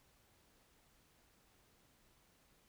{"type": "silence", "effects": ["pink hiss -71 dBFS RMS until 2.68 s"]}